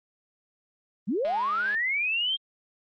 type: linear sweep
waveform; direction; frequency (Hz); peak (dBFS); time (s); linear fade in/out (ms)
sine; up; 162.3 to 3229; -24; 1.07-2.37; 20
type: click train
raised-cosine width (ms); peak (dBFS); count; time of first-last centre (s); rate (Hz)
0.3; -27; 104; 1.25-1.748; 207
effects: Opus 24 kbps